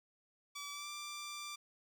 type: tone with pitch glide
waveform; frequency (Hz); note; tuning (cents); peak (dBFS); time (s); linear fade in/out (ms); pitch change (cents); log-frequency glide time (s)
10% pulse; 1150 to 1179.6; D6 to D6; -37 to +7; -35; 0.55-1.56; 10; +44; 0.71-0.89
effects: none